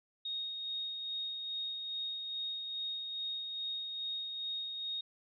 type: tone with tremolo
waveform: sine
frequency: 3729 Hz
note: A#7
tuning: in tune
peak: -35 dBFS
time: 0.25-5.01 s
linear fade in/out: 5 ms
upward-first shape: sine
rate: 2.4 Hz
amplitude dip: 35%
effects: none